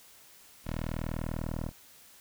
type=tone with low-pass filter sweep; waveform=10% pulse; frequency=40.06 Hz; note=E1; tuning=49 cents flat; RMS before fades=-35 dBFS; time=0.64-1.72 s; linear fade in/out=50 ms; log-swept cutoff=4600 to 1000 Hz; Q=0.71; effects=white hiss -56 dBFS RMS until 2.2 s